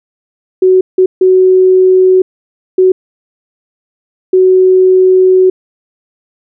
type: tone bursts at uneven times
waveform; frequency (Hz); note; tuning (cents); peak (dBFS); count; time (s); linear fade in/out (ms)
sine; 372.5; F#4; +12; -3; 5; 0.62-0.81 / 0.98-1.06 / 1.21-2.22 / 2.78-2.92 / 4.33-5.5; 5
effects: none